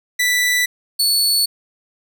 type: tone pair in turn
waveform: sawtooth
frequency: 1975.5 / 4435 Hz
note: B6 / C#8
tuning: 0 / 0 cents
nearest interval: octave + major second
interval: 1400 cents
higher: second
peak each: -11 dBFS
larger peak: neither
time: 0.19-0.66 / 0.99-1.46 s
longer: neither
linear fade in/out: 10 ms
effects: none